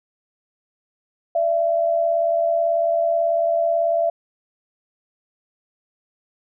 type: tone pair together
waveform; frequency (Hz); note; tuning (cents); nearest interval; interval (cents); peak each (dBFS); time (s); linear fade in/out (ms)
sine; 594 / 672.2; D5 / E5; +20 / +34; major second; 214; -25 / -17; 1.35-4.1; 5
effects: none